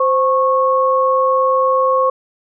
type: tone pair together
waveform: sine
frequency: 521 / 1097.9 Hz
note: C5 / C#6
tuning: -7 / -17 cents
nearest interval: octave + minor second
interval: 1290 cents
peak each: -14 dBFS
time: 0-2.1 s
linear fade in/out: 5 ms
effects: none